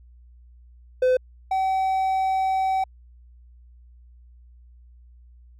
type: tone pair in turn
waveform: triangle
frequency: 509 / 763.3 Hz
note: C5 / G5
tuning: -48 / -46 cents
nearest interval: perfect fifth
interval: 702 cents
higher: second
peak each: -14 / -18 dBFS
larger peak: first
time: 1.02-1.17 / 1.51-2.84 s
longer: second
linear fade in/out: 5 ms
effects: added 60 Hz sine -47 dBFS peak until 5.59 s